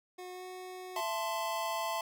25% pulse tone with pitch glide, 363.8 to 368.2 Hz, F#4 to F#4, -29 to -8 cents, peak -39 dBFS, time 0.18-1.01 s, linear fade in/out 10 ms, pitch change +21 cents, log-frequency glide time 0.32-0.44 s
square chord, A minor, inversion second, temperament equal with one note detuned, 670 / 880 / 1046.5 Hz, E5 / A5 / C6, +28 / 0 / 0 cents, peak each -38 dBFS, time 0.96-2.01 s, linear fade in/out 2 ms
effects none

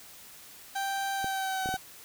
30% pulse tone with pitch glide, 784 to 758.6 Hz, G5 to F#5, 0 to +43 cents, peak -27 dBFS, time 0.75-1.77 s, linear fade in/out 10 ms, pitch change -57 cents, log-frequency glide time 1.14-1.64 s
clicks, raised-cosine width 2 ms, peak -24 dBFS, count 4, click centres 1.244 / 1.659 / 1.69 / 1.741 s
effects white hiss -50 dBFS RMS until 2.04 s

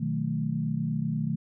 sine chord, B dominant seventh, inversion none, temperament equal with one note detuned, 123.47 / 155.56 / 183.83 / 220 Hz, B2 / D#3 / F#3 / A3, 0 / 0 / -11 / 0 cents, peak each -34 / -29 / -35 / -31 dBFS, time 0-1.36 s, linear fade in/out 10 ms, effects none

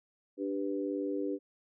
sine chord, G major, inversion second, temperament equal, 293.7 / 392 / 493.9 Hz, D4 / G4 / B4, 0 / 0 / 0 cents, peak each -34 / -36 / -38 dBFS, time 0.37-1.39 s, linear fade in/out 50 ms, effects none

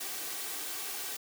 white noise with comb filter, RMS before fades -38 dBFS, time 0-1.17 s, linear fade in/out 10 ms, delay 2.6 ms, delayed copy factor +0.5, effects high-pass 200 Hz 12 dB/octave

